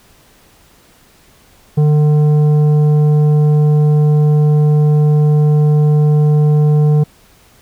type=tone with tanh clipping; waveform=sine; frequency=150 Hz; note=D3; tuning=37 cents sharp; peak=-9 dBFS; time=1.77-7.04 s; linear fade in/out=10 ms; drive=9 dB; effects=pink hiss -48 dBFS RMS until 7.61 s